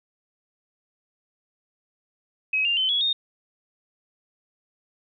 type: tone with pitch steps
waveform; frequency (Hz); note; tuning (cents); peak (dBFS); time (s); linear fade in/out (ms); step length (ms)
sine; 2547 / 2794 / 3064 / 3361 / 3686; D#7 / F7 / G7 / G#7 / A#7; +40 / 0 / -40 / +20 / -20; -20; 2.53-3.13; 5; 120
effects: none